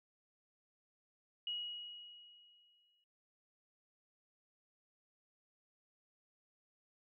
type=tone with exponential decay; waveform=sine; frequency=2902 Hz; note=F#7; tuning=34 cents flat; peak=-37 dBFS; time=1.47-3.04 s; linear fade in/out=2 ms; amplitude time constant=340 ms; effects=noise-tail reverb RT60 0.1 s tail -23 dB re dry